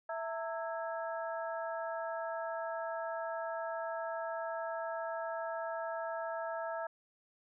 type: harmonic tone with a mistuned harmonic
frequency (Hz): 329.6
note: E4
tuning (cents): 0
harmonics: 2 / 3 / 4 / 5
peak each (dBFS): -38 / -42 / -44 / -46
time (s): 0.09-6.87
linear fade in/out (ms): 5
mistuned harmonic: 3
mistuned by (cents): -140
effects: none